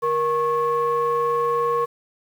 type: ring-modulated tone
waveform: triangle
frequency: 311.1 Hz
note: D#4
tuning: in tune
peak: -13 dBFS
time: 0.02-1.86 s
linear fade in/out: 20 ms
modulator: 783 Hz
effects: tanh soft clip ceiling -9 dBFS + 8-bit